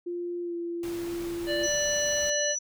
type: tone with pitch glide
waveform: sine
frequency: 349.2 to 342 Hz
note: F4 to F4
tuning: 0 to -36 cents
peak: -30 dBFS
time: 0.06-1.67 s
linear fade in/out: 10 ms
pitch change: -36 cents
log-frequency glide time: 0.42-0.55 s
type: noise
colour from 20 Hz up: pink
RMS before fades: -43 dBFS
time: 0.83-2.3 s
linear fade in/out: 2 ms
type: harmonic tone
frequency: 587.3 Hz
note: D5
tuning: in tune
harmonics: 1 / 3 / 5 / 7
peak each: -28 / -33 / -35 / -36 dBFS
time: 1.46-2.56 s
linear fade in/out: 50 ms
type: tone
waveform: sine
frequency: 5920 Hz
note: F#8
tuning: in tune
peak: -28 dBFS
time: 1.63-2.59 s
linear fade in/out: 10 ms
effects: none